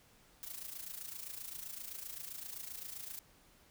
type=noise with amplitude modulation; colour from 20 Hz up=blue; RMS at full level=-43 dBFS; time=0.43-3.19 s; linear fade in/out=0 ms; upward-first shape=sine; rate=27.7 Hz; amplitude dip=70%; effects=pink hiss -65 dBFS RMS until 3.7 s